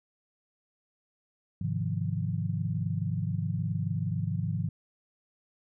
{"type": "chord", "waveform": "sine", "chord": "F minor seventh", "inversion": "first", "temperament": "equal", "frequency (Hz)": [103.83, 130.81, 155.56, 174.61], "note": ["Ab2", "C3", "Eb3", "F3"], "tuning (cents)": [0, 0, 0, 0], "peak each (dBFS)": [-32, -35, -33, -34], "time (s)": [1.61, 4.69], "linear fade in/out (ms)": 5, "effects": []}